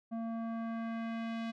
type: tone with low-pass filter sweep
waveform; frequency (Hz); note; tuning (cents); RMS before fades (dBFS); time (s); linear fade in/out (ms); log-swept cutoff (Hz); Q
square; 227.8; A#3; -40; -38; 0.11-1.52; 20; 750 to 3600; 1.1
effects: none